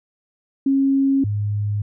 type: tone pair in turn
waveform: sine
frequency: 272.4 / 103.58 Hz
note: C#4 / G#2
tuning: -30 / -4 cents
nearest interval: octave + perfect fourth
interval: 1674 cents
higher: first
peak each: -14 / -19 dBFS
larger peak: first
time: 0.66-1.24 / 1.24-1.82 s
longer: neither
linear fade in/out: 5 ms
effects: none